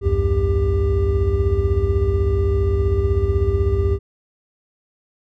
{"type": "tone cluster", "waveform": "triangle", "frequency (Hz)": [63.2, 79.6, 95.4, 396], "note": ["B1", "D#2", "G2", "G4"], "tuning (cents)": [41, 40, -47, 18], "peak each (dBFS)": -19, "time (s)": [0.01, 3.99], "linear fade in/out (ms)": 50, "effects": []}